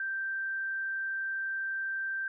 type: tone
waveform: sine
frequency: 1568 Hz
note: G6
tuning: in tune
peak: -31 dBFS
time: 0-2.28 s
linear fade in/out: 2 ms
effects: none